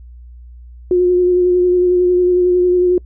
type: tone with vibrato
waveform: sine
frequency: 359.3 Hz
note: F4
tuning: 49 cents sharp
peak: -9 dBFS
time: 0.91-2.98 s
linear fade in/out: 2 ms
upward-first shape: sine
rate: 11 Hz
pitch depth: 19 cents each way
effects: noise-tail reverb RT60 0.1 s tail -26 dB re dry + added 60 Hz sine -34 dBFS peak until 3.05 s